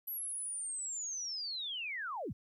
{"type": "linear sweep", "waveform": "sine", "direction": "down", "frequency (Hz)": [11840, 51], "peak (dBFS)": -37, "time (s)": [0.07, 2.33], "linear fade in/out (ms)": 10, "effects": ["13-bit"]}